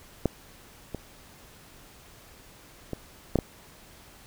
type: clicks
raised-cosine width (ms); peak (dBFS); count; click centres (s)
2; -9 / -19 / -18 / -8 / -11; 5; 0.257 / 0.947 / 2.933 / 3.357 / 3.388
effects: pink hiss -52 dBFS RMS until 4.26 s